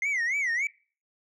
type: tone with vibrato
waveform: sine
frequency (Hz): 2056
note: C7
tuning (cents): -31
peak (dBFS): -22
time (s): 0.02-0.67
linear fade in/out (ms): 2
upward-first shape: sine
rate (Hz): 3.5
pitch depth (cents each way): 200
effects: noise-tail reverb RT60 0.4 s tail -24 dB re dry + tanh soft clip ceiling -24 dBFS